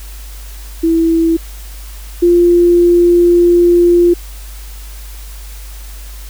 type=tone pair in turn; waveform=sine; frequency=329.6 / 347.8 Hz; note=E4 / F4; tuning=0 / -7 cents; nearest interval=minor second; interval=93 cents; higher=second; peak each=-8 / -5 dBFS; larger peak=second; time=0.83-1.37 / 2.22-4.14 s; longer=second; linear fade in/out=10 ms; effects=added 50 Hz sine -27 dBFS peak until 6.29 s + white hiss -37 dBFS RMS until 6.29 s